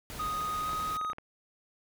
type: noise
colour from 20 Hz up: pink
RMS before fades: -42 dBFS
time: 0.1-0.97 s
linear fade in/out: 0 ms
type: tone with pitch glide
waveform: triangle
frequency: 1244.5 to 1253.9 Hz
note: D#6 to D#6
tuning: 0 to +13 cents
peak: -29 dBFS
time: 0.19-1.13 s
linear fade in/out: 10 ms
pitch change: +13 cents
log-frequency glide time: 0.63-0.69 s
type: clicks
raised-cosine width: 0.5 ms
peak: -28 dBFS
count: 8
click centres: 0.693 / 0.732 / 0.801 / 1.013 / 1.048 / 1.1 / 1.132 / 1.184 s
effects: none